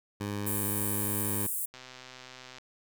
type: tone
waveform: 15% pulse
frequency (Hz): 102.2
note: G#2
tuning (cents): -27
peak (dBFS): -26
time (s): 0.2-1.47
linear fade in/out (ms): 10
type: high-pass noise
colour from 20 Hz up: pink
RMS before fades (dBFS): -33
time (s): 0.46-1.66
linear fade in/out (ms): 10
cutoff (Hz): 8400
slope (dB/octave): 48
type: click train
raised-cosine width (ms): 0.2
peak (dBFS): -29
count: 109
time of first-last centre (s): 1.74-2.584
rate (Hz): 128
effects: none